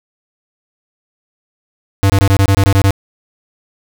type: tone bursts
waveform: square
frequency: 98 Hz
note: G2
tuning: in tune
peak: -8 dBFS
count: 10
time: 2.03-2.907 s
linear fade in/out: 0 ms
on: 67 ms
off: 23 ms
effects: none